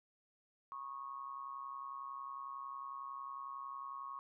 sine tone with amplitude modulation, 1100 Hz, C#6, 14 cents flat, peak -40 dBFS, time 0.72-4.19 s, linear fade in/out 0 ms, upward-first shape sine, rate 131 Hz, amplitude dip 70%, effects none

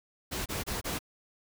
pink noise bursts, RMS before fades -34 dBFS, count 4, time 0.31-0.991 s, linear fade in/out 20 ms, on 150 ms, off 27 ms, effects none

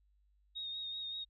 sine tone with vibrato, 3729 Hz, A#7, in tune, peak -39 dBFS, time 0.55-1.25 s, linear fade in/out 20 ms, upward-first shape sine, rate 5.2 Hz, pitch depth 26 cents each way, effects added 50 Hz sine -68 dBFS peak until 1.29 s

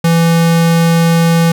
square tone, 166.8 Hz, E3, 21 cents sharp, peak -8 dBFS, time 0.04-1.52 s, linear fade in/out 5 ms, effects none

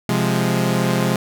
sawtooth chord, F minor, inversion second, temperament equal, 130.81 / 174.61 / 207.7 Hz, C3 / F3 / Ab3, 0 / 0 / 0 cents, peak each -17 dBFS, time 0.09-1.16 s, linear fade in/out 2 ms, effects none

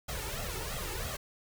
pink noise with flanger, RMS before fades -37 dBFS, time 0.08-1.17 s, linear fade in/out 10 ms, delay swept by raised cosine 1.5 to 2.3 ms, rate 3 Hz, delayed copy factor +0.85, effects none

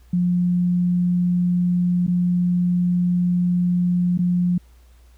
sine tone with dropouts, 177.4 Hz, F3, 27 cents sharp, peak -16 dBFS, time 0.13-4.58 s, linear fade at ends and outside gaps 5 ms, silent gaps 2.067-2.078 / 4.176-4.189 s, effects added 60 Hz sine -47 dBFS peak until 5.17 s + pink hiss -60 dBFS RMS until 5.17 s

